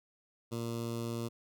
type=tone with notch filter; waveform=15% pulse; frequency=116.54 Hz; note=A#2; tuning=in tune; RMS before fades=-37 dBFS; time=0.51-1.29 s; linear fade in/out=20 ms; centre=1800 Hz; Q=1; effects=none